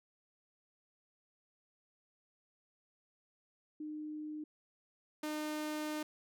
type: tone pair in turn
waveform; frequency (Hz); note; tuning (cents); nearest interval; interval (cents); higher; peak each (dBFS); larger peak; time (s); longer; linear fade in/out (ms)
sine / sawtooth; 304.5 / 304.5; D#4 / D#4; -37 / -37; unison; 0; neither; -40 / -33; second; 3.8-4.44 / 5.23-6.03; second; 5
effects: none